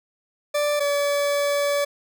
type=tone pair in turn; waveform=40% pulse; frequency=587.3 / 573.2 Hz; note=D5 / D5; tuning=0 / -42 cents; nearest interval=unison; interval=42 cents; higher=first; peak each=-19 dBFS; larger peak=neither; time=0.54-0.8 / 0.8-1.85 s; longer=second; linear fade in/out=10 ms; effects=none